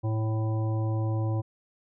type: harmonic tone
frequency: 110 Hz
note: A2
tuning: in tune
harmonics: 1 / 3 / 5 / 7 / 9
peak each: -25 / -35 / -39 / -42 / -44 dBFS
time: 0.03-1.42 s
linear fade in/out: 20 ms
effects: none